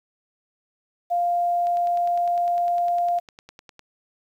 sine tone, 698.5 Hz, F5, in tune, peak -19 dBFS, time 1.1-3.2 s, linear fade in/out 20 ms
click train, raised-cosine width 0.2 ms, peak -26 dBFS, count 22, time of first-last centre 1.67-3.793 s, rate 9.89 Hz
effects 9-bit

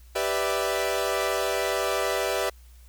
sawtooth chord, E minor seventh, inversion first, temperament equal, 392 / 493.9 / 587.3 / 659.3 Hz, G4 / B4 / D5 / E5, 0 / 0 / 0 / 0 cents, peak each -26 dBFS, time 0.15-2.5 s, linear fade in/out 10 ms, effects added 60 Hz sine -47 dBFS peak until 2.88 s + white hiss -60 dBFS RMS until 2.88 s

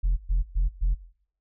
sine tone bursts, 42.7 Hz, F1, 38 cents flat, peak -17 dBFS, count 4, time 0.03-0.95 s, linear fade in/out 20 ms, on 140 ms, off 120 ms, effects noise-tail reverb RT60 0.6 s tail -19 dB re dry + tanh soft clip ceiling -18 dBFS

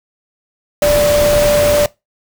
sine tone in noise, 587.3 Hz, D5, in tune, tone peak -9 dBFS, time 0.82-1.86 s, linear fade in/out 2 ms, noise pink, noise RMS -18 dBFS, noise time 0.82-1.86 s, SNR +6 dB, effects noise-tail reverb RT60 0.2 s tail -21 dB re dry

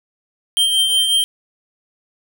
square tone with tremolo, 3149 Hz, G7, 7 cents sharp, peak -12 dBFS, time 0.57-1.24 s, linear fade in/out 0 ms, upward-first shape triangle, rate 5.5 Hz, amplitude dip 45%, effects 8-bit

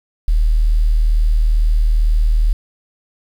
sine tone, 38.89 Hz, D#1, in tune, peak -10 dBFS, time 0.28-2.53 s, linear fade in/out 0 ms, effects 7-bit

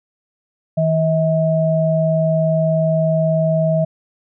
sine tone pair together, 160.3 / 641.2 Hz, E3 / E5, -48 / -48 cents, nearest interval 2 octaves, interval 2400 cents, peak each -16 dBFS, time 0.77-3.85 s, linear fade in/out 10 ms, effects none

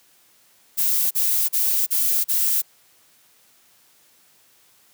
violet noise bursts, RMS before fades -20 dBFS, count 5, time 0.77-2.622 s, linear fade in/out 20 ms, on 340 ms, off 38 ms, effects white hiss -57 dBFS RMS until 4.93 s + high-pass 80 Hz 12 dB/octave

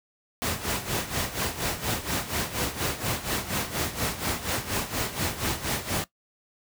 pink noise with tremolo, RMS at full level -26 dBFS, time 0.42-6.04 s, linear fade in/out 0 ms, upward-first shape sine, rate 4.2 Hz, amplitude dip 75%, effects noise-tail reverb RT60 0.1 s tail -17 dB re dry + high-pass 60 Hz 12 dB/octave

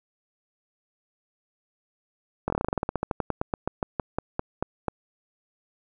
slowing click train, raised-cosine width 1 ms, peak -11 dBFS, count 26, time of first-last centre 2.48-4.883 s, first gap 21 ms, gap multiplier 1.11, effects none

